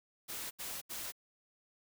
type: noise bursts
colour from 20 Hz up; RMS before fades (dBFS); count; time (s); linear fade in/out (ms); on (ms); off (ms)
white; -42; 3; 0.28-1.122; 20; 230; 76
effects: none